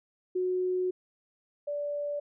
sine tone pair in turn, 366.5 / 581.8 Hz, F#4 / D5, -16 / -16 cents, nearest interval minor sixth, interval 800 cents, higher second, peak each -26 / -30 dBFS, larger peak first, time 0.35-0.91 / 1.67-2.2 s, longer first, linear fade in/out 10 ms, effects none

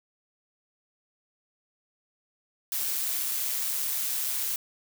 blue noise with amplitude modulation, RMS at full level -28 dBFS, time 2.72-4.56 s, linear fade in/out 2 ms, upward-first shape sine, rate 135 Hz, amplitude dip 35%, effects none

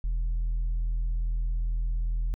sine tone, 41.2 Hz, E1, in tune, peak -22 dBFS, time 0.04-2.34 s, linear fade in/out 0 ms, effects tanh soft clip ceiling -24 dBFS

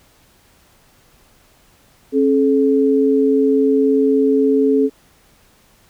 sine tone pair together, 270.7 / 429.7 Hz, C#4 / A4, -41 / -41 cents, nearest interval minor sixth, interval 800 cents, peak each -14 dBFS, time 2.12-4.9 s, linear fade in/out 50 ms, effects pink hiss -53 dBFS RMS until 5.89 s

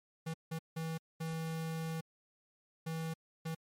square tone bursts at uneven times, 162 Hz, E3, 30 cents flat, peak -37 dBFS, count 6, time 0.26-0.34 / 0.51-0.59 / 0.76-0.98 / 1.2-2.01 / 2.86-3.14 / 3.45-3.55 s, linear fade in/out 10 ms, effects MP3 64 kbps

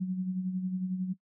sine tone with tremolo, 185 Hz, F#3, in tune, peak -27 dBFS, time 0-1.14 s, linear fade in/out 20 ms, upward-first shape sine, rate 11 Hz, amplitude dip 50%, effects noise-tail reverb RT60 0.1 s tail -19 dB re dry

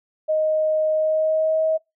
sine tone with pitch glide, 623 to 635.4 Hz, D#5 to D#5, +2 to +36 cents, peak -17 dBFS, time 0.28-1.78 s, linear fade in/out 20 ms, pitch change +34 cents, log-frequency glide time 0.92-1.63 s, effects noise-tail reverb RT60 0.2 s tail -24 dB re dry

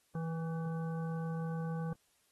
harmonic tone with a mistuned harmonic, 163.3 Hz, E3, 16 cents flat, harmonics 1 / 3 / 5 / 7 / 9, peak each -35 / -45 / -49 / -52 / -54 dBFS, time 0.15-1.93 s, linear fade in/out 2 ms, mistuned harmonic 9, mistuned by +45 cents, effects white hiss -73 dBFS RMS until 2.31 s + AAC 32 kbps

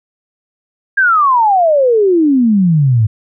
sine exponential sweep, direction down, 1637 to 103.83 Hz, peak -7 dBFS, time 0.97-3.07 s, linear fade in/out 10 ms, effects none

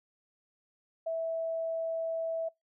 sine tone, 655 Hz, E5, 11 cents flat, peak -30 dBFS, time 1.06-2.49 s, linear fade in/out 10 ms, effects noise-tail reverb RT60 0.2 s tail -26 dB re dry

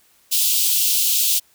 white high-pass noise, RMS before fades -18 dBFS, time 0.31-1.4 s, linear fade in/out 20 ms, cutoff 2800 Hz, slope 48 dB/octave, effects white hiss -57 dBFS RMS until 1.54 s

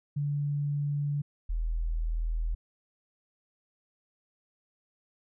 sine tone pair in turn, 144.6 / 40.71 Hz, D3 / E1, -27 / -21 cents, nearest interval octave + minor seventh, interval 2194 cents, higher first, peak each -27 dBFS, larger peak neither, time 0.16-1.22 / 1.49-2.55 s, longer neither, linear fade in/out 10 ms, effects none

